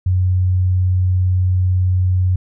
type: tone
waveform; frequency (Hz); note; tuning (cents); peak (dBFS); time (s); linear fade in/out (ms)
sine; 91.8; F#2; -13; -12; 0.06-2.36; 5
effects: none